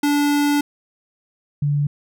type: tone pair in turn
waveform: square / sine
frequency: 290 / 145 Hz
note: D4 / D3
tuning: -22 / -22 cents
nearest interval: octave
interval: 1200 cents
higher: first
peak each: -16 dBFS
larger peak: neither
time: 0.03-0.61 / 1.62-1.87 s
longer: first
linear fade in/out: 5 ms
effects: none